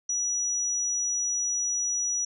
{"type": "tone", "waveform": "sine", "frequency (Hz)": 5850, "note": "F#8", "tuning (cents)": -21, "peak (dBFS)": -25, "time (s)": [0.09, 2.25], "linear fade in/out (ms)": 5, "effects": []}